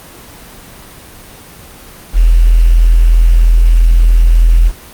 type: tone with quantisation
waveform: sine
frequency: 41.58 Hz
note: E1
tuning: 16 cents sharp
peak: -3 dBFS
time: 2.13-4.72 s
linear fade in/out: 50 ms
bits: 5
effects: pink hiss -34 dBFS RMS until 4.93 s + Opus 24 kbps